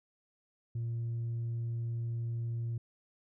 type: tone with tanh clipping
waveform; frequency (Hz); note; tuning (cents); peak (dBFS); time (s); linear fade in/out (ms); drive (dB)
triangle; 116.54; A#2; 0; -33; 0.75-2.78; 5; 6
effects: none